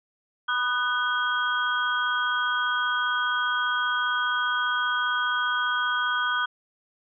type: tone cluster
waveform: sine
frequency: 986 / 1230 / 1495 / 3252 Hz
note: B5 / D#6 / F#6 / G#7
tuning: -3 / -20 / +17 / -37 cents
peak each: -32 / -28 / -25 / -32 dBFS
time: 0.48-6.46 s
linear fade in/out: 10 ms
effects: none